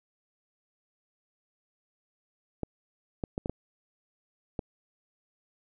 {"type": "clicks", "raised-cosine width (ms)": 2, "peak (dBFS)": -18, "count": 6, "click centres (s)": [2.633, 3.238, 3.379, 3.459, 3.496, 4.592], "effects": []}